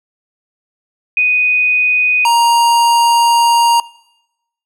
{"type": "tone pair in turn", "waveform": ["sine", "square"], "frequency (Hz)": [2489, 937.2], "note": ["D#7", "A#5"], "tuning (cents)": [0, 9], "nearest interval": "octave + perfect fourth", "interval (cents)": 1691, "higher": "first", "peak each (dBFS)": -9, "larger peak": "neither", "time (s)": [[1.17, 2.25], [2.25, 3.8]], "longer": "second", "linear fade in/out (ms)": 2, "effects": ["noise-tail reverb RT60 0.9 s tail -22 dB re dry", "low-pass 12000 Hz 12 dB/octave"]}